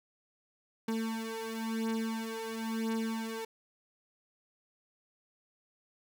35% pulse beating tone pair, 223.8 / 224.78 Hz, A3 / A3, +30 / +37 cents, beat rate 0.98 Hz, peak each -35 / -34 dBFS, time 0.88-3.45 s, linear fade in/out 5 ms, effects none

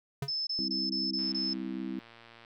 square tone with exponential decay, 138.59 Hz, C#3, in tune, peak -29 dBFS, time 0.22-0.32 s, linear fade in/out 5 ms, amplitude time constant 21 ms
sine tone bursts, 5250 Hz, E8, 8 cents flat, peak -30 dBFS, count 6, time 0.28-1.535 s, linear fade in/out 5 ms, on 190 ms, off 23 ms
harmonic tone, 65.2 Hz, C2, 5 cents flat, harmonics 3 / 4 / 5, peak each -38 / -38 / -38 dBFS, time 0.59-1.99 s, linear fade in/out 0 ms
click train, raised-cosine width 0.3 ms, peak -36 dBFS, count 147, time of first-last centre 1.19-2.449 s, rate 116 Hz
effects none

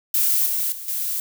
violet noise with level steps, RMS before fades -19 / -23 / -34 / -25 dBFS, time 0.14-1.2 s, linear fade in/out 2 ms, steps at 0.46 / 0.72 / 0.88 s, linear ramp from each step 2 ms, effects none

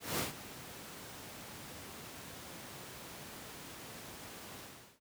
pink noise with ADSR envelope, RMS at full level -33 dBFS, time 0-5 s, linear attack 190 ms, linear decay 130 ms, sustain -15 dB, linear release 410 ms, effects high-pass 100 Hz 12 dB/octave

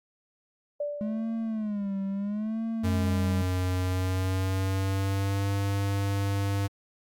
sine tone with exponential decay, 584 Hz, D5, 10 cents flat, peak -26 dBFS, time 0.8-1.68 s, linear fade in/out 5 ms, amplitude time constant 190 ms
triangle tone with vibrato, 210 Hz, G#3, 19 cents sharp, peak -26 dBFS, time 1.01-3.42 s, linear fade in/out 0 ms, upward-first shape sine, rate 0.74 Hz, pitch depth 130 cents each way
square tone with pitch glide, 91.7 to 99.42 Hz, F#2 to G2, -15 to +25 cents, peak -26 dBFS, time 2.83-6.68 s, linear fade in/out 20 ms, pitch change +140 cents, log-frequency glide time 3.82-5.49 s
effects Opus 48 kbps

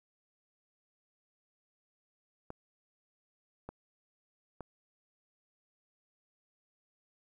clicks, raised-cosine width 1 ms, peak -28 dBFS, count 3, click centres 2.504 / 3.69 / 4.607 s, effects 11-bit

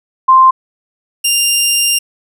sine / 15% pulse tone pair in turn, 1046.5 / 2794 Hz, C6 / F7, 0 / 0 cents, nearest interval octave + perfect fourth, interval 1700 cents, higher second, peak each -3 dBFS, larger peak neither, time 0.28-0.51 / 1.24-1.99 s, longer second, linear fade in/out 10 ms, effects none

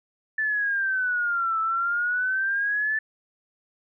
sine exponential two-way sweep, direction down then up, 1760 to 1312 to 1760 Hz, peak -22 dBFS, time 0.38-2.99 s, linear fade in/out 5 ms, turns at 1.6 s, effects none

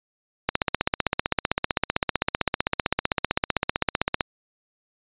click train, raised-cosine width 0.3 ms, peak -4 dBFS, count 59, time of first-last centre 0.49-4.208 s, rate 15.6 Hz, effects resampled to 8000 Hz

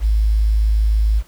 sine tone with quantisation, 53.4 Hz, G#1, 49 cents sharp, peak -12 dBFS, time 0-1.23 s, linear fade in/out 50 ms, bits 7, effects pink hiss -51 dBFS RMS until 1.27 s

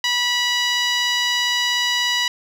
10% pulse tone with band-pass filter, 977 Hz, B5, 19 cents flat, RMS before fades -20 dBFS, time 0.04-2.28 s, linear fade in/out 2 ms, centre 2800 Hz, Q 0.84, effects none

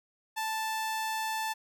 sawtooth tone, 880 Hz, A5, in tune, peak -27 dBFS, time 0.36-1.54 s, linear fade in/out 20 ms, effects none

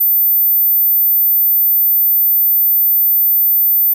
sine tone, 14080 Hz, A9, in tune, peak -9 dBFS, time 0-3.94 s, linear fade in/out 10 ms, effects none

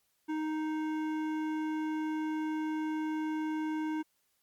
sine tone with hard clipping, 311.1 Hz, D#4, in tune, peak -33 dBFS, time 0.28-4.03 s, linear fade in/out 20 ms, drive 13 dB, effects white hiss -75 dBFS RMS until 4.42 s + MP3 96 kbps

